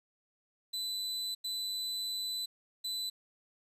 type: tone bursts at uneven times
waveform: 40% pulse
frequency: 4001 Hz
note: B7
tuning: 22 cents sharp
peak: -33 dBFS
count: 3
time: 0.73-1.35 / 1.44-2.46 / 2.84-3.1 s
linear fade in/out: 10 ms
effects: resampled to 32000 Hz + 11-bit